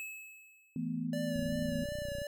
square tone with exponential decay, 2590 Hz, E7, 31 cents flat, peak -39 dBFS, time 0-1.06 s, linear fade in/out 0 ms, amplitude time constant 230 ms
sine chord, E suspended fourth, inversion none, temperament equal, 164.81 / 220 / 246.9 Hz, E3 / A3 / B3, 0 / 0 / 0 cents, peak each -38 / -39 / -36 dBFS, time 0.76-1.84 s, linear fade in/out 2 ms
square tone with vibrato, 580 Hz, D5, 22 cents flat, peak -38 dBFS, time 1.13-2.27 s, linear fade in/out 2 ms, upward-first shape sine, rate 2.7 Hz, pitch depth 29 cents each way
click train, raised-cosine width 5 ms, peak -31 dBFS, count 27, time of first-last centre 1.36-2.218 s, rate 30.3 Hz
effects none

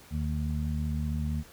harmonic tone, 75.5 Hz, D2, 48 cents sharp, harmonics 1 / 2 / 3, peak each -30 / -33 / -35 dBFS, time 0.1-1.44 s, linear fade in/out 50 ms, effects pink hiss -53 dBFS RMS until 1.52 s

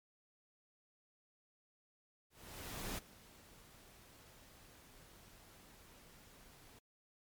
pink noise with ADSR envelope, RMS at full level -42 dBFS, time 2.3-6.79 s, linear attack 680 ms, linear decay 14 ms, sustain -19 dB, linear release 4 ms, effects MP3 96 kbps

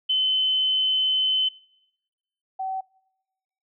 sine tone pair in turn, 3049 / 762.2 Hz, G7 / G5, -49 / -49 cents, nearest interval 2 octaves, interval 2400 cents, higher first, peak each -19 / -26 dBFS, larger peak first, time 0.09-1.49 / 2.59-2.81 s, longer first, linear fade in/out 10 ms, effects noise-tail reverb RT60 1.0 s tail -26 dB re dry

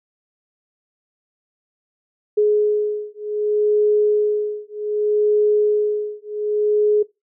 sine beating tone pair, 420 / 420.65 Hz, G#4 / G#4, +19 / +22 cents, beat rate 0.65 Hz, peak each -18 dBFS, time 2.37-7.03 s, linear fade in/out 10 ms, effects noise-tail reverb RT60 0.2 s tail -20 dB re dry

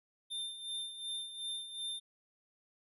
square tone with tremolo, 3595 Hz, A7, 36 cents sharp, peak -37 dBFS, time 0.3-2 s, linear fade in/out 20 ms, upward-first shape sine, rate 2.7 Hz, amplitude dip 65%, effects resampled to 32000 Hz

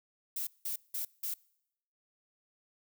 violet noise bursts, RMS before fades -36 dBFS, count 4, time 0.36-1.34 s, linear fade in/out 5 ms, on 110 ms, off 180 ms, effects noise-tail reverb RT60 0.8 s tail -25 dB re dry

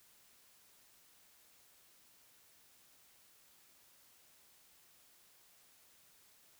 silence, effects white hiss -66 dBFS RMS until 6.59 s

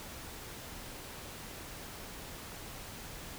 silence, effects pink hiss -46 dBFS RMS until 3.38 s

